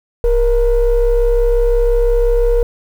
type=ring-modulated tone; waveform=triangle; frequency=252.9 Hz; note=B3; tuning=41 cents sharp; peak=-3 dBFS; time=0.24-2.63 s; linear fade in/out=2 ms; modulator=220 Hz; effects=tanh soft clip ceiling -5 dBFS + 7-bit